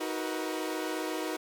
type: chord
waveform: sawtooth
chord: B major seventh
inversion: first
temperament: equal with one note detuned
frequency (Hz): 315.3 / 370 / 466.2 / 493.9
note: D#4 / F#4 / A#4 / B4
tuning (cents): +23 / 0 / 0 / 0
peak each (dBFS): -31 / -33 / -37 / -36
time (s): 0-1.37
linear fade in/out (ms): 10
effects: none